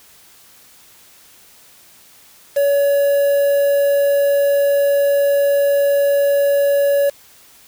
triangle tone with quantisation, 565 Hz, C#5, 33 cents sharp, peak -10 dBFS, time 2.56-7.1 s, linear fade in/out 10 ms, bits 5, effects white hiss -47 dBFS RMS until 7.67 s

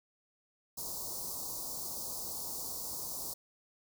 white band-stop noise, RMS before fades -40 dBFS, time 0.77-3.34 s, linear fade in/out 10 ms, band 1100 to 4400 Hz, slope 48 dB/octave, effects none

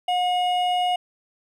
triangle tone pair together, 721.8 / 2887 Hz, F#5 / F#7, -43 / -43 cents, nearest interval 2 octaves, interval 2400 cents, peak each -18 / -27 dBFS, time 0.08-0.96 s, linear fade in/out 5 ms, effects none

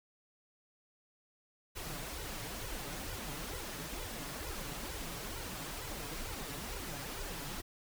pink noise with flanger, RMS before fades -42 dBFS, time 1.75-7.62 s, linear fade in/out 20 ms, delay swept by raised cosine 2 to 7.1 ms, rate 2.2 Hz, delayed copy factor +1, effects none

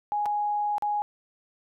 sine tone with dropouts, 830.6 Hz, G#5, in tune, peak -24 dBFS, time 0.12-1.02 s, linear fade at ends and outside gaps 0 ms, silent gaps 0.257-0.261 / 0.782-0.823 s, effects none

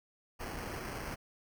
pink noise with sample-and-hold, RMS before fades -41 dBFS, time 0.39-1.16 s, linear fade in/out 20 ms, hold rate 3675 Hz, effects none

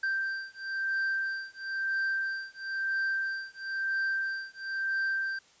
triangle beating tone pair, 1568 / 1569 Hz, G6 / G6, 0 / +1 cents, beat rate 1 Hz, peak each -31 dBFS, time 0.03-5.39 s, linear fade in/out 5 ms, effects white hiss -61 dBFS RMS until 5.6 s + resampled to 16000 Hz

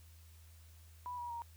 sine tone with pitch steps, 985 / 961.4 / 938.3 Hz, B5 / B5 / A#5, -5 / -47 / +11 cents, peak -40 dBFS, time 1.06-1.42 s, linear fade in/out 0 ms, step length 120 ms, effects added 81 Hz sine -56 dBFS peak until 1.56 s + white hiss -66 dBFS RMS until 1.56 s

